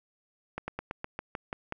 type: slowing click train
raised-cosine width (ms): 0.5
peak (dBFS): -19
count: 9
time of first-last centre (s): 0.58-1.724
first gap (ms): 100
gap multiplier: 1.1
effects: none